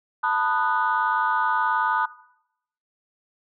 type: chord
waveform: sine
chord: B dominant seventh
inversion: third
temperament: just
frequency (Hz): 889 / 987.8 / 1234.7 / 1481.6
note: A5 / B5 / D#6 / F#6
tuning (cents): +18 / 0 / -14 / +2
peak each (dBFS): -25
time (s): 0.23-2.06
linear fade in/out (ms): 10
effects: noise-tail reverb RT60 0.8 s tail -19 dB re dry + tanh soft clip ceiling -11 dBFS